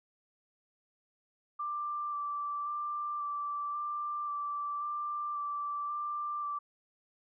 sine tone with vibrato, 1174.7 Hz, D6, in tune, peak -33 dBFS, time 1.59-6.59 s, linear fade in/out 10 ms, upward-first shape square, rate 0.93 Hz, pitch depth 12 cents each way, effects none

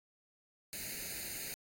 white noise with comb filter, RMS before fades -42 dBFS, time 0.73-1.54 s, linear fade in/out 0 ms, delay 0.45 ms, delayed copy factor +0.9, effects AAC 64 kbps

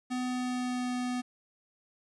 square tone with pitch glide, 251.2 to 248.5 Hz, B3 to B3, +30 to +11 cents, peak -31 dBFS, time 0.1-1.22 s, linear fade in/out 20 ms, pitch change -19 cents, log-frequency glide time 0.26-0.93 s, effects resampled to 22050 Hz + 10-bit

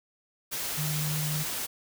sine tone in noise, 151.8 Hz, D#3, 42 cents flat, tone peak -29 dBFS, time 0.77-1.44 s, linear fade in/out 20 ms, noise white, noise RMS -33 dBFS, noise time 0.51-1.67 s, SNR +1 dB, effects none

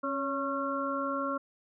harmonic tone with a mistuned harmonic, 273.4 Hz, C#4, 24 cents flat, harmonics 1 / 2 / 4 / 5, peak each -35 / -35 / -35 / -35 dBFS, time 0.03-1.38 s, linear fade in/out 10 ms, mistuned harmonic 2, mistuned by +38 cents, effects none

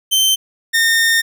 sawtooth tone pair in turn, 3103 / 1827 Hz, G7 / A#6, -18 / -35 cents, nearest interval major sixth, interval 917 cents, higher first, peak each -8 dBFS, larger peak neither, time 0.11-0.36 / 0.73-1.22 s, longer second, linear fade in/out 20 ms, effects none

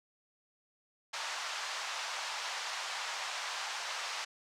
pink band-pass noise, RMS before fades -39 dBFS, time 1.13-4.25 s, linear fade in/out 10 ms, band 780 to 6700 Hz, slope 24 dB/octave, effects none

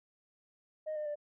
sine tone with pitch steps, 620 / 605.1 / 590.6 Hz, D#5 / D#5 / D5, -6 / -48 / +10 cents, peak -33 dBFS, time 0.86-1.157 s, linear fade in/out 20 ms, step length 99 ms, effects tanh soft clip ceiling -32 dBFS

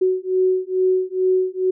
sine beating tone pair, 370.9 / 373.2 Hz, F#4 / F#4, +4 / +15 cents, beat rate 2.3 Hz, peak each -19 dBFS, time 0.01-1.71 s, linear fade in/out 10 ms, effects none

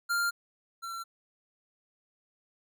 square tone pair in turn, 1396 / 1354.7 Hz, F6 / E6, -1 / +47 cents, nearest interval minor second, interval 52 cents, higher first, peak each -27 / -37 dBFS, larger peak first, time 0.09-0.31 / 0.82-1.04 s, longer neither, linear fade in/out 20 ms, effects none

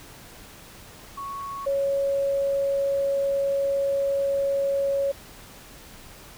sine tone pair in turn, 1108.7 / 554.4 Hz, C#6 / C#5, 0 / 0 cents, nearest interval octave, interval 1200 cents, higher first, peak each -31 / -21 dBFS, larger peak second, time 1.17-1.66 / 1.66-5.12 s, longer second, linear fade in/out 10 ms, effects pink hiss -46 dBFS RMS until 6.37 s

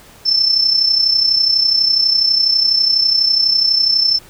sine tone with amplitude modulation, 5310 Hz, E8, 12 cents sharp, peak -8 dBFS, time 0.25-4.19 s, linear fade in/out 20 ms, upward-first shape sine, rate 32.1 Hz, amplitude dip 60%, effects pink hiss -43 dBFS RMS until 4.29 s

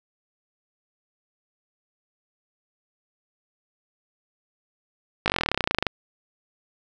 slowing click train, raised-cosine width 0.3 ms, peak -5 dBFS, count 22, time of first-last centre 5.26-5.867 s, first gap 19 ms, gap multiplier 1.04, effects none

